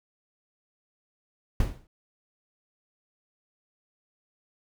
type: noise with exponential decay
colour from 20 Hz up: brown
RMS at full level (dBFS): -22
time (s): 1.6-1.87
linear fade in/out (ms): 2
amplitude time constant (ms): 58
effects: none